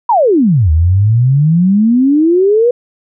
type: exponential two-way sweep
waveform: sine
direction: down then up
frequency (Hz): 1000 to 76 to 497.2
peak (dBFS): -6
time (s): 0.09-2.71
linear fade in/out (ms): 5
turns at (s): 0.71
effects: none